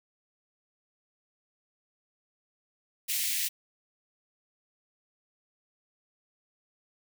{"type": "high-pass noise", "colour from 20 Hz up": "white", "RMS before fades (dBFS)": -30, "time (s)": [3.08, 3.49], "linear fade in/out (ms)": 20, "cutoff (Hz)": 1900, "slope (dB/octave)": 48, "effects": []}